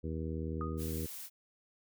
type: harmonic tone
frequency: 79.8 Hz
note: D#2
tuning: 44 cents sharp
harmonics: 1 / 2 / 3 / 4 / 5 / 6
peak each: -38 / -41 / -43 / -44 / -45 / -46 dBFS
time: 0.03-1.07 s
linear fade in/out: 20 ms
type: tone with exponential decay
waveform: sine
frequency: 1241 Hz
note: D#6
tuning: 5 cents flat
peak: -36 dBFS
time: 0.61-0.91 s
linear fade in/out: 1 ms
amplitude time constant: 65 ms
type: noise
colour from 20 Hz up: blue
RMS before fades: -45 dBFS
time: 0.77-1.3 s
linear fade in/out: 50 ms
effects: none